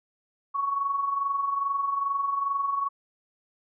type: tone with amplitude modulation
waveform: sine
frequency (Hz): 1114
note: C#6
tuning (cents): +8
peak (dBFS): -22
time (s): 0.54-2.89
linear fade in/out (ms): 20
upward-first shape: sine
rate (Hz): 22.4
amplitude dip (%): 55
effects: none